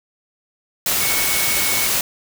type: tone in noise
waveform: sine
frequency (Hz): 2217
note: C#7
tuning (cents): 0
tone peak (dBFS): -25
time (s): 1.01-1.87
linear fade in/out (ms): 2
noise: white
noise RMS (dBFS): -19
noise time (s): 0.86-2.01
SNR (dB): -9
effects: none